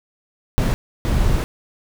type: noise bursts at uneven times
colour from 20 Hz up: brown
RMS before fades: -17 dBFS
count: 2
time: 0.58-0.74 / 1.05-1.44 s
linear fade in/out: 0 ms
effects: none

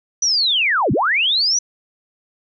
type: linear two-way sweep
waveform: sine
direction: down then up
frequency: 6000 to 92.7 to 6000 Hz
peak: -14 dBFS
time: 0.22-1.59 s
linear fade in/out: 5 ms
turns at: 0.92 s
effects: none

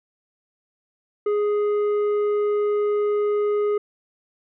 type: tone with tanh clipping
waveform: triangle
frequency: 415.3 Hz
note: G#4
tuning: in tune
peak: -20 dBFS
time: 1.26-3.78 s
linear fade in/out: 5 ms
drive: 11 dB
effects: none

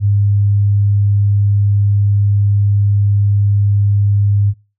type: tone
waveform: sine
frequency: 101.5 Hz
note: G#2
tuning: 39 cents flat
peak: -9 dBFS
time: 0-4.54 s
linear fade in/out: 50 ms
effects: noise-tail reverb RT60 0.3 s tail -24 dB re dry

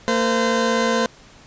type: tone pair together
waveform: 20% pulse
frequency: 228.3 / 513 Hz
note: A#3 / C5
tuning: -36 / -34 cents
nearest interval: octave + major second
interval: 1402 cents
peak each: -15 dBFS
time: 0.08-1.06 s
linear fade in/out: 0 ms
effects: pink hiss -47 dBFS RMS until 1.46 s + resampled to 16000 Hz

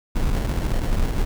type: noise with sample-and-hold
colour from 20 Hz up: brown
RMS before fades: -21 dBFS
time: 0.15-1.25 s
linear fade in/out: 10 ms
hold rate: 1225 Hz
effects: none

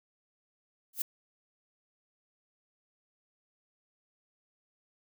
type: noise with exponential growth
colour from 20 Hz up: violet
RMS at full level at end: -25 dBFS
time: 0.93-1.02 s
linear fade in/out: 5 ms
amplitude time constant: 19 ms
effects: none

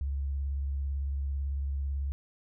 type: tone with vibrato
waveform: sine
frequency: 69.3 Hz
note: C#2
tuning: in tune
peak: -29 dBFS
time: 0.01-2.12 s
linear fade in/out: 0 ms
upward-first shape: sine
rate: 18 Hz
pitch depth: 47 cents each way
effects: none

